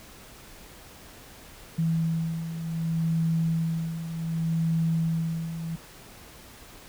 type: beating tone pair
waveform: sine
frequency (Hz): 163.1 / 163.76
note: E3 / E3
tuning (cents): -18 / -11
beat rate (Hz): 0.66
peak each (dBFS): -31 / -25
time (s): 1.78-5.76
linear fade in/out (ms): 10
effects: pink hiss -48 dBFS RMS until 6.88 s